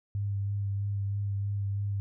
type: tone with vibrato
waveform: sine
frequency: 100.3 Hz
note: G2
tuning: 40 cents sharp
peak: -28 dBFS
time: 0.15-2 s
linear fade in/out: 0 ms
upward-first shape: sine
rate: 3.1 Hz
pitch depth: 18 cents each way
effects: none